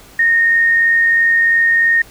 sine tone with amplitude modulation, 1846 Hz, A#6, 17 cents flat, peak -8 dBFS, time 0.19-2.02 s, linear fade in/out 5 ms, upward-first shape sine, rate 83 Hz, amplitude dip 25%, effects pink hiss -42 dBFS RMS until 2.1 s

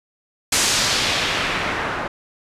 white noise with low-pass filter sweep, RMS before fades -21 dBFS, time 0.52-2.08 s, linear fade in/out 5 ms, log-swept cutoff 8000 to 1200 Hz, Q 1.1, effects resampled to 32000 Hz

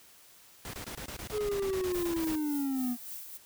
pink noise bursts, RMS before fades -41 dBFS, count 16, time 0.65-2.354 s, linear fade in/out 0 ms, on 84 ms, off 24 ms
triangle linear sweep, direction down, 429.7 to 239.3 Hz, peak -27 dBFS, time 1.31-2.97 s, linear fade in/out 50 ms
violet noise with tremolo, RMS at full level -41 dBFS, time 1.92-3.38 s, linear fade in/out 20 ms, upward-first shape sine, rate 3.5 Hz, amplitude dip 50%
effects white hiss -57 dBFS RMS until 3.45 s

